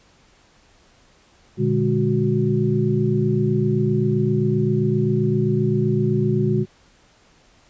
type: tone cluster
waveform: sine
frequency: 118.9 / 146.6 / 206.3 / 367.5 Hz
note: A#2 / D3 / G#3 / F#4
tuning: +35 / -3 / -11 / -12 cents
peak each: -22 dBFS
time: 1.57-6.66 s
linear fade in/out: 50 ms
effects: pink hiss -55 dBFS RMS until 7.69 s + resampled to 16000 Hz